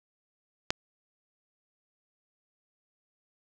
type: click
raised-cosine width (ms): 0.2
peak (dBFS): -8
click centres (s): 0.705
effects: none